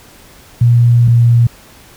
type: tone pair in turn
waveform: sine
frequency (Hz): 119.3 / 118.34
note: A#2 / A#2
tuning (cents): +41 / +27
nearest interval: unison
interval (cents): 14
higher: first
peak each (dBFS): -5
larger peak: neither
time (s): 0.61-1.08 / 1.08-1.47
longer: first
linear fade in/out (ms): 5
effects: pink hiss -41 dBFS RMS until 1.96 s